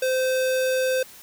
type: tone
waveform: square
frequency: 517 Hz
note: C5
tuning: 21 cents flat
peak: -21 dBFS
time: 0.02-1.03 s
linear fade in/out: 5 ms
effects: white hiss -46 dBFS RMS until 1.22 s